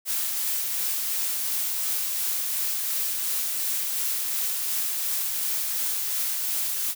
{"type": "noise with tremolo", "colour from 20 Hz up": "blue", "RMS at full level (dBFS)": -26, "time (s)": [0.05, 6.95], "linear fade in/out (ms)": 50, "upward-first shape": "triangle", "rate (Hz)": 2.8, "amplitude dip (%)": 25, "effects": []}